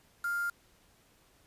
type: tone with quantisation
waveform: sine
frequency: 1400 Hz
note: F6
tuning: 4 cents sharp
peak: -30 dBFS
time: 0.24-0.5 s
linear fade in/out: 5 ms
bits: 7
effects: pink hiss -65 dBFS RMS until 1.46 s + resampled to 32000 Hz